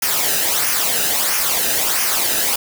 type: noise with flanger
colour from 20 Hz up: white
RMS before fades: -18 dBFS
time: 0.02-2.56 s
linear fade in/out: 5 ms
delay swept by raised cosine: 0.25 to 0.92 ms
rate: 1.5 Hz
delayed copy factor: -0.6
effects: none